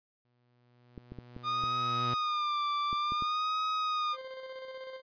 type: tone with exponential growth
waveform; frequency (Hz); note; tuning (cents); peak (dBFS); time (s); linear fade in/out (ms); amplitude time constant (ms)
sawtooth; 121.9; B2; -22; -29; 0.25-2.14; 0; 410
type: clicks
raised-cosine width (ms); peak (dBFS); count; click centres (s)
3; -29; 8; 0.978 / 1.12 / 1.187 / 1.365 / 1.638 / 2.929 / 3.121 / 3.223
type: tone with vibrato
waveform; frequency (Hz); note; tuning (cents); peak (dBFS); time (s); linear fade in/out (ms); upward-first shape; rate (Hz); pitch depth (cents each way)
45% pulse; 1217; D#6; -39; -29; 1.43-4.17; 50; sine; 0.56; 66
type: tone with tremolo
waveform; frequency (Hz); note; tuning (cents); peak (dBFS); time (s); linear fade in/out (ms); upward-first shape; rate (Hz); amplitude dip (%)
40% pulse; 523.3; C5; 0; -39; 4.12-5.02; 50; square; 16; 35
effects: resampled to 11025 Hz